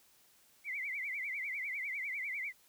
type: tone with vibrato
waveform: sine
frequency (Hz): 2157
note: C#7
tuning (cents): -48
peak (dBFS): -36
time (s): 0.64-2.53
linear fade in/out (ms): 50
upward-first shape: triangle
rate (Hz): 10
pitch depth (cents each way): 170
effects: white hiss -66 dBFS RMS until 2.68 s